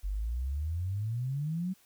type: exponential sweep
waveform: sine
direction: up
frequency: 46.24 to 191.6 Hz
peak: -30 dBFS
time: 0.03-1.74 s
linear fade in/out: 20 ms
effects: white hiss -64 dBFS RMS until 1.85 s